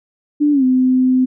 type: tone with pitch glide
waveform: sine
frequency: 294.5 to 256.4 Hz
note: D4 to C4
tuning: +5 to -35 cents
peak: -10 dBFS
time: 0.4-1.26 s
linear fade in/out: 20 ms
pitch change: -240 cents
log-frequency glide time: 0.52-0.64 s
effects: none